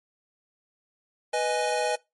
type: chord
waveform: square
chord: G# minor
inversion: first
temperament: equal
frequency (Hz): 493.9 / 622.3 / 830.6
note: B4 / D#5 / G#5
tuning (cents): 0 / 0 / 0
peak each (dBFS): -29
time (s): 1.33-1.96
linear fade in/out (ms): 10
effects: noise-tail reverb RT60 0.2 s tail -21 dB re dry + MP3 48 kbps

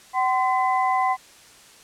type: tone cluster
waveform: sine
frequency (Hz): 759 / 1033 / 2015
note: F#5 / C6 / B6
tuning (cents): +44 / -22 / +34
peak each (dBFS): -21 / -22 / -30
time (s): 0.13-1.17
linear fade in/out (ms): 50
effects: white hiss -49 dBFS RMS until 1.83 s + low-pass 9000 Hz 12 dB/octave

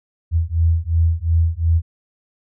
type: beating tone pair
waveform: sine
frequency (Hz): 81.4 / 84.2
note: E2 / E2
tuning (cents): -21 / +37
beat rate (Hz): 2.8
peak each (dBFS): -17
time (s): 0.31-1.82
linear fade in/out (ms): 50
effects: none

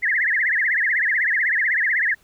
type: tone with vibrato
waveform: sine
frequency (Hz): 1864.7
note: A#6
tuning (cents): 0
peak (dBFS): -17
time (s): 0.02-2.15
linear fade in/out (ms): 20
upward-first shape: triangle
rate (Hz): 16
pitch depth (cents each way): 250
effects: pink hiss -58 dBFS RMS until 2.23 s

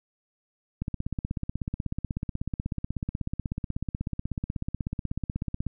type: click train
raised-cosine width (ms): 5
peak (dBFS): -17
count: 80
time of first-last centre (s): 0.82-5.667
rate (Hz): 16.3
effects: none

